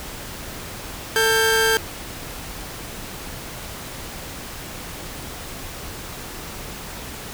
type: tone pair together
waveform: sawtooth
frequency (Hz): 445.1 / 1586.2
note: A4 / G6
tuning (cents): +20 / +20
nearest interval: octave + minor seventh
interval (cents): 2200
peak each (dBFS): -15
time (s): 1.16-1.77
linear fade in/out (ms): 0
effects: pink hiss -34 dBFS RMS until 7.33 s